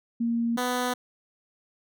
sine / 10% pulse tone pair in turn, 233.1 / 248.6 Hz, A#3 / B3, 0 / +12 cents, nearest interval minor second, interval 112 cents, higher second, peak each -23 / -17 dBFS, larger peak second, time 0.2-0.57 / 0.57-0.94 s, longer neither, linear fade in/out 10 ms, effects none

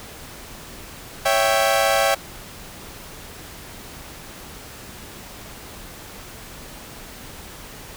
sawtooth chord, C# diminished, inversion none, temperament equal, 554.4 / 659.3 / 784 Hz, C#5 / E5 / G5, 0 / 0 / 0 cents, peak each -17 dBFS, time 1.25-2.15 s, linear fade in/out 10 ms, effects pink hiss -39 dBFS RMS until 7.96 s

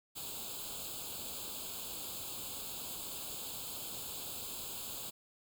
white noise with comb filter, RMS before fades -43 dBFS, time 0.15-5.11 s, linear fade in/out 20 ms, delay 0.26 ms, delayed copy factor +0.95, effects none

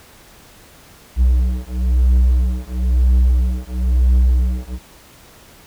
triangle beating tone pair, 61.74 / 62.74 Hz, B1 / B1, 0 / +28 cents, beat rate 1 Hz, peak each -13 dBFS, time 1.16-4.79 s, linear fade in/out 50 ms, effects pink hiss -45 dBFS RMS until 5.66 s

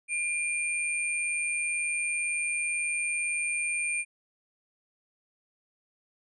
sine tone pair together, 2400 / 8921 Hz, D7 / C#9, +37 / +10 cents, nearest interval octave + major seventh, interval 2273 cents, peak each -28 / -34 dBFS, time 0.08-4.05 s, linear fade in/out 50 ms, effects none

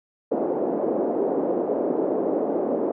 white band-pass noise, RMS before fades -24 dBFS, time 0.31-2.92 s, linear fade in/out 10 ms, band 260 to 560 Hz, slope 24 dB/octave, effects none

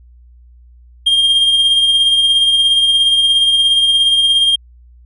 triangle tone with tremolo, 3214 Hz, G7, 43 cents sharp, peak -6 dBFS, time 1.06-4.56 s, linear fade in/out 10 ms, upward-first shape sine, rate 17 Hz, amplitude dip 35%, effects added 60 Hz sine -40 dBFS peak until 5.05 s + resampled to 24000 Hz

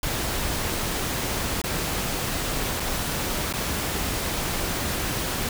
pink noise with dropouts, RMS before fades -27 dBFS, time 0.03-5.49 s, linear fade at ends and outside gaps 2 ms, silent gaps 1.617-1.639 / 2.799-2.802 / 3.527-3.537 s, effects none

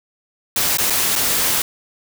white noise with dropouts, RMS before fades -18 dBFS, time 0.56-1.62 s, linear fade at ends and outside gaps 2 ms, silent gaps 0.772-0.784 / 0.9-0.904 / 1.155-1.16 s, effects none

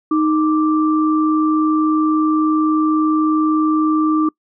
sine tone pair together, 311.1 / 1174.7 Hz, D#4 / D6, 0 / 0 cents, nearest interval octave + major seventh, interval 2300 cents, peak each -13 / -20 dBFS, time 0.11-4.29 s, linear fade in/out 5 ms, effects noise-tail reverb RT60 0.1 s tail -25 dB re dry

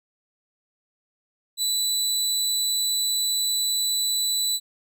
25% pulse tone, 3971 Hz, B7, 9 cents sharp, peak -18 dBFS, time 1.57-4.6 s, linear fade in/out 50 ms, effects none

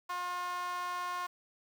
sawtooth tone with high-pass filter, 356.9 Hz, F4, 38 cents sharp, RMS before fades -37 dBFS, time 0.09-1.27 s, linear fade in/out 10 ms, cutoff 1000 Hz, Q 4.7, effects low-pass 7000 Hz 12 dB/octave + 9-bit

